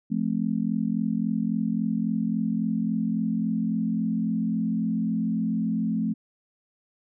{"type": "chord", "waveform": "sine", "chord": "F major", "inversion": "none", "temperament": "just", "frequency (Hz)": [174.61, 218.3, 261.9], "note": ["F3", "A3", "C4"], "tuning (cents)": [0, -13, 2], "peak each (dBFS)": [-29, -25, -30], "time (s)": [0.1, 6.14], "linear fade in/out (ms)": 20, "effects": []}